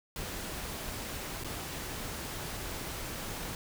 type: noise with dropouts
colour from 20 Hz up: pink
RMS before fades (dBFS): -39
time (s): 0.16-3.55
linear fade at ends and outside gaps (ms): 1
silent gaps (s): 1.437-1.445
effects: none